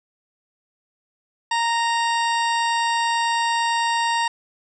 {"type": "harmonic tone", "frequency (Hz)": 929, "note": "A#5", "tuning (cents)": -6, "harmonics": [1, 2, 3, 4, 5, 6, 8, 9], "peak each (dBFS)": [-20, -26, -30, -32, -34, -36, -38, -39], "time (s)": [1.51, 4.28], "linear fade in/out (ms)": 5, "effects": []}